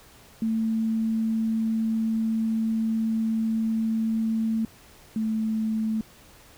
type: tone pair in turn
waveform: sine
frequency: 223 / 219.7 Hz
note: A3 / A3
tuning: +23 / -2 cents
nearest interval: unison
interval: 25 cents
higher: first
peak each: -22 / -23 dBFS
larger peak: first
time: 0.42-4.65 / 5.16-6.01 s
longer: first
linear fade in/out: 2 ms
effects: pink hiss -52 dBFS RMS until 6.57 s